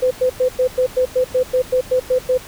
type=tone bursts; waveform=sine; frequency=508 Hz; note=B4; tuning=49 cents sharp; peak=-12 dBFS; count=13; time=0.02-2.378 s; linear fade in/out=10 ms; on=90 ms; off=99 ms; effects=pink hiss -37 dBFS RMS until 2.47 s